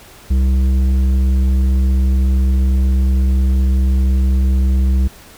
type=tone with tanh clipping; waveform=sine; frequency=65.41 Hz; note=C2; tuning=in tune; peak=-12 dBFS; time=0.3-5.08 s; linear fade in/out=10 ms; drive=9 dB; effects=pink hiss -41 dBFS RMS until 5.37 s